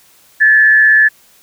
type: tone with frequency modulation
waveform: sine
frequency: 1732 Hz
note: A6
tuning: 28 cents flat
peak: -5 dBFS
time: 0.4-1.09 s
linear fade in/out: 20 ms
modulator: 120 Hz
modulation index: 0.49
effects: white hiss -48 dBFS RMS until 1.42 s